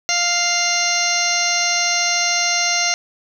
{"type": "harmonic tone with a mistuned harmonic", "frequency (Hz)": 698.5, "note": "F5", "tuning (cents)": 0, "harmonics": [1, 2, 3, 4, 5, 6, 7, 8, 9], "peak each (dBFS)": [-25, -27, -22, -26, -32, -24, -32, -22, -23], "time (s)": [0.09, 2.94], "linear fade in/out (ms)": 0, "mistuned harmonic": 5, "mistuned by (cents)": 23, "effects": ["8-bit"]}